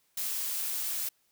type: noise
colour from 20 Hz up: blue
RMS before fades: -33 dBFS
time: 0.17-1.09 s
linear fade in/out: 5 ms
effects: white hiss -71 dBFS RMS until 1.31 s